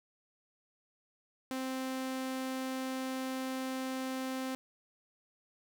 sawtooth tone, 261.3 Hz, C4, 2 cents flat, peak -31 dBFS, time 1.51-4.55 s, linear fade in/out 0 ms, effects none

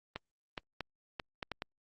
clicks, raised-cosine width 0.3 ms, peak -21 dBFS, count 7, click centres 0.16 / 0.578 / 0.807 / 1.198 / 1.428 / 1.517 / 1.621 s, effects Opus 32 kbps

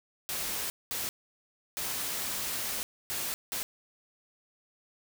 white noise bursts at uneven times, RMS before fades -34 dBFS, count 5, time 0.29-0.7 / 0.91-1.09 / 1.77-2.83 / 3.1-3.34 / 3.52-3.63 s, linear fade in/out 0 ms, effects none

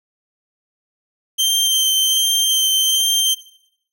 sawtooth tone with vibrato, 3136 Hz, G7, in tune, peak -11 dBFS, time 1.38-3.35 s, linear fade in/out 20 ms, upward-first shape sine, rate 1.3 Hz, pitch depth 15 cents each way, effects noise-tail reverb RT60 0.7 s tail -18 dB re dry

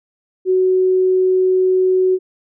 sine tone, 372.1 Hz, F#4, 10 cents sharp, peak -11 dBFS, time 0.45-2.19 s, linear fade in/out 50 ms, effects none

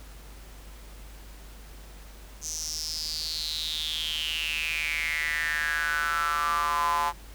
square tone with high-pass filter sweep, 78.6 Hz, D#2, 18 cents sharp, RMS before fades -29 dBFS, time 2.41-7.13 s, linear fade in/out 50 ms, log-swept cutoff 6300 to 920 Hz, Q 8.1, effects added 50 Hz sine -44 dBFS peak until 7.34 s + pink hiss -51 dBFS RMS until 7.34 s

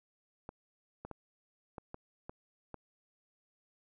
clicks, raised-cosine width 1 ms, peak -29 dBFS, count 7, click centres 0.491 / 1.05 / 1.113 / 1.782 / 1.944 / 2.295 / 2.743 s, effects none

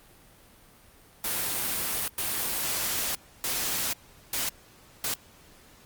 white noise bursts at uneven times, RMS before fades -29 dBFS, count 5, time 1.24-2.08 / 2.18-3.15 / 3.44-3.93 / 4.33-4.49 / 5.04-5.14 s, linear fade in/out 2 ms, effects pink hiss -55 dBFS RMS until 5.85 s + Opus 32 kbps

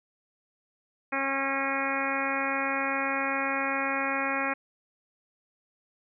harmonic tone, 272.5 Hz, C#4, 29 cents flat, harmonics 1 / 2 / 3 / 4 / 5 / 6 / 7 / 8 / 9, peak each -35 / -35 / -35 / -35 / -35 / -35 / -35 / -35 / -35 dBFS, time 1.12-4.54 s, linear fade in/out 10 ms, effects none

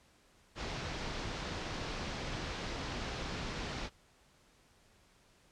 pink low-pass noise, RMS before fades -40 dBFS, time 0.55-3.9 s, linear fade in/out 50 ms, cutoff 5700 Hz, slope 24 dB/octave, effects pink hiss -66 dBFS RMS until 5.51 s + low-pass 9000 Hz 12 dB/octave

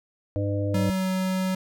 harmonic tone, 100.9 Hz, G#2, 49 cents flat, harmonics 1 / 3 / 5 / 6, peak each -25 / -30 / -32 / -33 dBFS, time 0.36-0.9 s, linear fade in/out 0 ms
square tone with pitch glide, 190 to 187.28 Hz, F#3 to F#3, +46 to +21 cents, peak -24 dBFS, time 0.74-1.55 s, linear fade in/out 5 ms, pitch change -25 cents, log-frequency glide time 0.86-1.1 s
effects none

